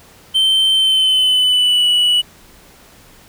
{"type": "tone with pitch glide", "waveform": "triangle", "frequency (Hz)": [3107, 2946], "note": ["G7", "F#7"], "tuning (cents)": [-16, -8], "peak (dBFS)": -9, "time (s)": [0.34, 2.22], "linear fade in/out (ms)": 20, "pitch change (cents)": -92, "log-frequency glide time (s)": [0.74, 1.87], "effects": ["pink hiss -45 dBFS RMS until 3.28 s"]}